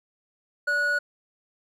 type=tone pair together; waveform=triangle; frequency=580 / 1461.5 Hz; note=D5 / F#6; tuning=-22 / -22 cents; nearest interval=octave + major third; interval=1600 cents; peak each=-31 / -20 dBFS; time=0.67-0.99 s; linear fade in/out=10 ms; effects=none